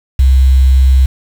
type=tone with quantisation; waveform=sine; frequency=65.8 Hz; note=C2; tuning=10 cents sharp; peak=-4 dBFS; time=0.19-1.06 s; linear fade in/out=5 ms; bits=5; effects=none